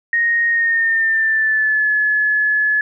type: tone with pitch glide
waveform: sine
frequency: 1864.7 to 1709.9 Hz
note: A#6 to A6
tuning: 0 to -50 cents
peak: -13 dBFS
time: 0.13-2.81 s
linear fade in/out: 2 ms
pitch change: -150 cents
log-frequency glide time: 0.49-1.91 s
effects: none